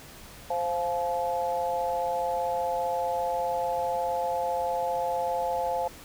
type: chord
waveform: sine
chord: F major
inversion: second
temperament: equal with one note detuned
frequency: 523.3 / 698.5 / 858.4 Hz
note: C5 / F5 / A5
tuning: 0 / 0 / -43 cents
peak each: -30 dBFS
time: 0.5-5.88 s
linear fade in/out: 5 ms
effects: pink hiss -47 dBFS RMS until 6.04 s